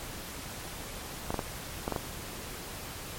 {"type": "clicks", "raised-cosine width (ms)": 1, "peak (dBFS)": -16, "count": 6, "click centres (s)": [1.305, 1.343, 1.392, 1.879, 1.923, 1.962], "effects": ["pink hiss -41 dBFS RMS until 3.18 s", "MP3 64 kbps"]}